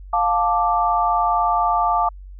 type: chord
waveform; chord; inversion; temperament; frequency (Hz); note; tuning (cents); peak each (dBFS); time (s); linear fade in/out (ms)
sine; D minor; first; just; 704.8 / 881 / 1174.7; F5 / A5 / D6; +16 / +2 / 0; -20 / -20 / -20; 0.13-2.09; 5
effects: added 47 Hz sine -35 dBFS peak until 2.39 s